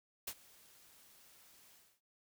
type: noise with ADSR envelope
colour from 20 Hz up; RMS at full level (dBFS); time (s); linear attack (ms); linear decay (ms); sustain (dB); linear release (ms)
white; -40; 0.27-2.01; 7; 58; -23; 270
effects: none